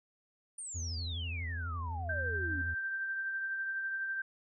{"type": "exponential sweep", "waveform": "sine", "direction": "down", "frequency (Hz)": [9310, 261.6], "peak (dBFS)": -40, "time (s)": [0.58, 2.62], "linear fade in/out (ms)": 5}
{"type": "tone with vibrato", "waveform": "triangle", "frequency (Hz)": 83.7, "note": "E2", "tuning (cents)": 27, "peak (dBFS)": -34, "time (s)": [0.74, 2.75], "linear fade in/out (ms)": 20, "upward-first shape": "sine", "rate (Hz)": 12, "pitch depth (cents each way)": 73}
{"type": "tone with tremolo", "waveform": "sine", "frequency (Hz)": 1568, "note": "G6", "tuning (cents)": 0, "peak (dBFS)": -32, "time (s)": [2.09, 4.22], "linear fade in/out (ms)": 5, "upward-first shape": "triangle", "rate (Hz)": 12, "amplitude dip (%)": 35}
{"effects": []}